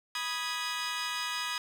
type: chord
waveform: 15% pulse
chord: G# minor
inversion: first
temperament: equal with one note detuned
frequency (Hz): 982.1 / 1244.5 / 1661.2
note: B5 / D#6 / G#6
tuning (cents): -10 / 0 / 0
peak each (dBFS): -30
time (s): 0.15-1.58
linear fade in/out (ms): 2
effects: low-pass 9000 Hz 12 dB/octave + 8-bit